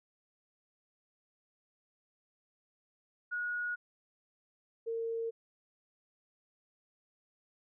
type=tone pair in turn; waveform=sine; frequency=1451 / 457 Hz; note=F#6 / A#4; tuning=-34 / -34 cents; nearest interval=octave + minor sixth; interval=2000 cents; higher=first; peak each=-33 / -33 dBFS; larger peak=neither; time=3.31-3.76 / 4.86-5.31 s; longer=neither; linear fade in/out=20 ms; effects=none